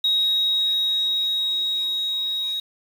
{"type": "tone with level ramp", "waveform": "sine", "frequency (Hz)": 3790, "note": "A#7", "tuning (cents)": 28, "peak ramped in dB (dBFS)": [-16, -23], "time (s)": [0.04, 2.6], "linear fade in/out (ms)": 5, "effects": ["tanh soft clip ceiling -12 dBFS", "7-bit"]}